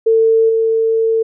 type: tone with level steps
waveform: sine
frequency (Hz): 449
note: A4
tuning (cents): +35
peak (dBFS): -8 / -11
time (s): 0.06-1.23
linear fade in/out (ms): 10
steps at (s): 0.49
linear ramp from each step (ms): 5
effects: none